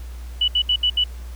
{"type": "tone bursts at uneven times", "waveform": "sine", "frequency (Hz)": 2960, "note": "F#7", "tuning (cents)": 0, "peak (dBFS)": -15, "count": 5, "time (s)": [[0.41, 0.48], [0.55, 0.62], [0.69, 0.76], [0.83, 0.9], [0.97, 1.04]], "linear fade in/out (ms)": 5, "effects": ["added 60 Hz sine -31 dBFS peak until 1.35 s", "pink hiss -48 dBFS RMS until 1.35 s"]}